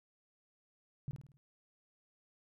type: tone with echo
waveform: sine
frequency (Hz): 138.59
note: C#3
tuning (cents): 0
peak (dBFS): -36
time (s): 1.08-1.11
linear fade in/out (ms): 0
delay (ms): 52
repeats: 5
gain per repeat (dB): -6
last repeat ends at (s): 1.37
effects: none